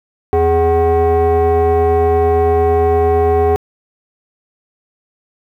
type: tone with frequency modulation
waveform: sine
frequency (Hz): 415.3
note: G#4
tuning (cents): 0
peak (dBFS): -7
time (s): 0.33-3.56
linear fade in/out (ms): 0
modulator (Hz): 334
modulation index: 1
effects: tanh soft clip ceiling -8 dBFS + 8-bit